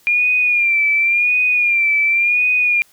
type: tone with vibrato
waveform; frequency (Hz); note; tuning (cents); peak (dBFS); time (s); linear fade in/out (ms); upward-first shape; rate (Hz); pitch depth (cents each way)
sine; 2400; D7; +37; -12; 0.07-2.82; 0; sine; 0.92; 64
effects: white hiss -53 dBFS RMS until 2.92 s